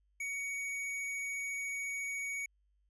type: tone with hard clipping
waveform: sine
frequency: 2243 Hz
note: C#7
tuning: 20 cents sharp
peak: -37 dBFS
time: 0.2-2.46 s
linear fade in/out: 5 ms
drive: 18 dB
effects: added 50 Hz sine -70 dBFS peak until 2.89 s + resampled to 24000 Hz